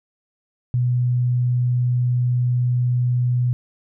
sine tone, 123.47 Hz, B2, in tune, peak -16 dBFS, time 0.74-3.53 s, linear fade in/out 0 ms, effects none

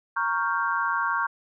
sine chord, G half-diminished seventh, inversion first, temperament equal, 932.3 / 1108.7 / 1396.9 / 1568 Hz, Bb5 / Db6 / F6 / G6, 0 / 0 / 0 / 0 cents, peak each -29 / -27 / -29 / -29 dBFS, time 0.16-1.27 s, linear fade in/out 10 ms, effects none

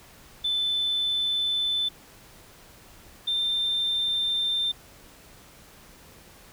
sine tone pair in turn, 3520 / 3586 Hz, A7 / A7, 0 / +32 cents, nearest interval unison, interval 32 cents, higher second, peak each -22 dBFS, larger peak neither, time 0.44-1.89 / 3.27-4.72 s, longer neither, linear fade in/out 10 ms, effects tanh soft clip ceiling -19 dBFS + pink hiss -51 dBFS RMS until 6.52 s

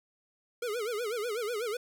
square tone with vibrato, 450 Hz, A4, 39 cents sharp, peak -32 dBFS, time 0.62-1.77 s, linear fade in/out 5 ms, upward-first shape sine, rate 8.1 Hz, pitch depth 170 cents each way, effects none

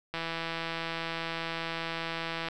click train, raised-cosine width 0.3 ms, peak -18 dBFS, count 388, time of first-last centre 0.14-2.485 s, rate 165 Hz, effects none

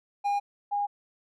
triangle / sine tone pair in turn, 811 / 815.7 Hz, G#5 / G#5, -41 / -31 cents, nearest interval unison, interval 10 cents, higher second, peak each -22 / -25 dBFS, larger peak first, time 0.24-0.4 / 0.71-0.87 s, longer neither, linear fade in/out 20 ms, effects none

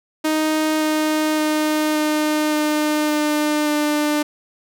sawtooth tone with pitch steps, 311.1 / 309 / 306.8 / 304.7 / 302.6 / 300.5 / 298.4 Hz, D#4 / D#4 / D#4 / D#4 / D#4 / D4 / D4, 0 / -12 / -24 / -36 / -48 / +40 / +28 cents, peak -13 dBFS, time 0.24-4.23 s, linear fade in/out 10 ms, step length 570 ms, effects none

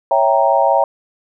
sine chord, C# diminished seventh, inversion none, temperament equal, 554.4 / 659.3 / 784 / 932.3 Hz, C#5 / E5 / G5 / Bb5, 0 / 0 / 0 / 0 cents, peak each -16 dBFS, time 0.11-0.84 s, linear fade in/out 2 ms, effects none

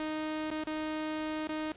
sawtooth tone with dropouts, 310 Hz, D#4, 6 cents flat, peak -29 dBFS, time 0-1.72 s, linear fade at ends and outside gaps 2 ms, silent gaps 0.504-0.513 / 0.638-0.671 / 1.473-1.491 s, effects pink hiss -55 dBFS RMS until 1.76 s + resampled to 8000 Hz

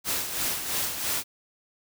white noise with tremolo, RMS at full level -27 dBFS, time 0.04-1.24 s, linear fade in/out 50 ms, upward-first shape sine, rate 3 Hz, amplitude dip 55%, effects none

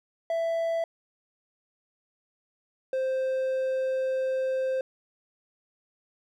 triangle tone pair in turn, 663 / 523.5 Hz, E5 / C5, +10 / +1 cents, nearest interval major third, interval 409 cents, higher first, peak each -23 dBFS, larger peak neither, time 0.3-0.84 / 2.93-4.81 s, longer second, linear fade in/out 2 ms, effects none

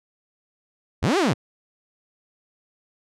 sawtooth linear two-way sweep, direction up then down, 49 to 415.3 to 87.1 Hz, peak -14 dBFS, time 1.02-1.34 s, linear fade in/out 20 ms, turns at 1.18 s, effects low-pass 7000 Hz 12 dB/octave

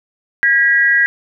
sine tone pair together, 1633.2 / 1936 Hz, G#6 / B6, -29 / -35 cents, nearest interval minor third, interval 294 cents, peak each -12 dBFS, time 0.43-1.06 s, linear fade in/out 0 ms, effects none

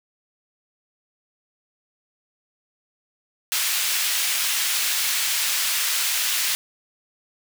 pink high-pass noise, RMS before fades -23 dBFS, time 3.52-6.55 s, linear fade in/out 0 ms, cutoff 2300 Hz, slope 12 dB/octave, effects none

